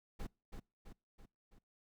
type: noise with echo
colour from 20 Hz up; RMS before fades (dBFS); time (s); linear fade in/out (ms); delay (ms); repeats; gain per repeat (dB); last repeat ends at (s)
brown; -42; 0.19-0.27; 10; 330; 4; -5; 1.59
effects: noise-tail reverb RT60 0.3 s tail -26 dB re dry